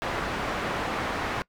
white low-pass noise, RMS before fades -30 dBFS, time 0.02-1.42 s, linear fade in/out 0 ms, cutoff 1500 Hz, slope 12 dB/octave, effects noise-tail reverb RT60 0.1 s tail -23 dB re dry

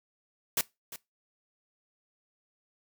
white noise with echo, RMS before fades -27 dBFS, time 0.57-0.61 s, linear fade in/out 2 ms, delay 350 ms, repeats 1, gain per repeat -15 dB, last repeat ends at 0.96 s, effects noise-tail reverb RT60 0.2 s tail -20 dB re dry

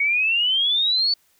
sine exponential sweep, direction up, 2217 to 4527 Hz, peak -17 dBFS, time 0-1.14 s, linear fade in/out 5 ms, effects white hiss -62 dBFS RMS until 1.39 s

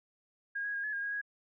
sine tone with pitch steps, 1628 / 1656 / 1625 / 1707 / 1621 / 1641 / 1656 Hz, G#6 / G#6 / G#6 / G#6 / G#6 / G#6 / G#6, -35 / -5 / -38 / +47 / -42 / -21 / -5 cents, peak -33 dBFS, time 0.55-1.215 s, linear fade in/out 10 ms, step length 95 ms, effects none

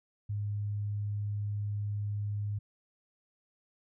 sine tone, 103.2 Hz, G#2, 10 cents flat, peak -31 dBFS, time 0.29-2.59 s, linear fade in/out 10 ms, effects none

